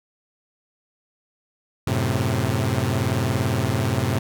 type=chord; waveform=sawtooth; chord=F# diminished; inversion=none; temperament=equal; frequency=92.5 / 110 / 130.81 Hz; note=F#2 / A2 / C3; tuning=0 / 0 / 0 cents; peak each=-22 / -20 / -20 dBFS; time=1.87-4.19 s; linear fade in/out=5 ms; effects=none